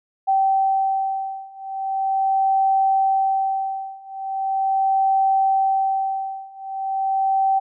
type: beating tone pair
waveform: sine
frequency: 774 / 774.4 Hz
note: G5 / G5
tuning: -22 / -21 cents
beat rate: 0.4 Hz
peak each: -21 / -20 dBFS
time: 0.27-7.6 s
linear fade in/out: 20 ms
effects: none